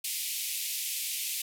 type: band-pass noise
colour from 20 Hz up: white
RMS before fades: -34 dBFS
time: 0.04-1.42 s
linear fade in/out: 5 ms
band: 2200 to 15000 Hz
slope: 48 dB/octave
effects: none